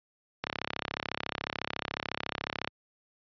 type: click train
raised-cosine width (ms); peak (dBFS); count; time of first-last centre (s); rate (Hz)
0.3; -14; 77; 0.44-2.675; 34
effects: high-pass 80 Hz 12 dB/octave + resampled to 11025 Hz